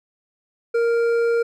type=tone with hard clipping; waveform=sine; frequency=466.2 Hz; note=A#4; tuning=in tune; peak=-18 dBFS; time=0.74-1.43 s; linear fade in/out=10 ms; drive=7 dB; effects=none